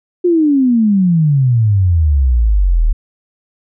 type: exponential sweep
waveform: sine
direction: down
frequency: 362.9 to 36.71 Hz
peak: -8 dBFS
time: 0.24-2.93 s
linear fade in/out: 10 ms
effects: none